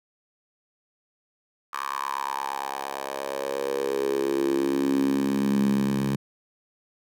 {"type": "tone with high-pass filter sweep", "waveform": "10% pulse", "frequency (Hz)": 68.6, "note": "C#2", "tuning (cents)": -17, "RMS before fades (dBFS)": -26, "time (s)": [1.73, 6.16], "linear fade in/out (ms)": 5, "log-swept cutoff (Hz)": [1200, 160], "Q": 5.6, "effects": []}